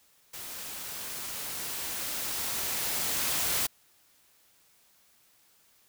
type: noise with level ramp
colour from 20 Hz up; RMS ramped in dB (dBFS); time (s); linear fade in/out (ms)
white; -41 to -28; 0.33-3.67; 10
effects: white hiss -64 dBFS RMS until 5.88 s